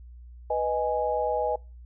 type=chord; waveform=sine; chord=G# minor; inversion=first; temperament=equal; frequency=493.9 / 622.3 / 830.6 Hz; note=B4 / D#5 / G#5; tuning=0 / 0 / 0 cents; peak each=-28 dBFS; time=0.5-1.56 s; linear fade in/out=5 ms; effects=noise-tail reverb RT60 0.3 s tail -25 dB re dry + added 60 Hz sine -43 dBFS peak until 1.85 s